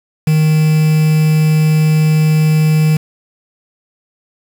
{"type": "tone with quantisation", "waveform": "triangle", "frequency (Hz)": 155.56, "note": "D#3", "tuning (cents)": 0, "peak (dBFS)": -6, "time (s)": [0.27, 2.97], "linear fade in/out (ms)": 5, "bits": 4, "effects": []}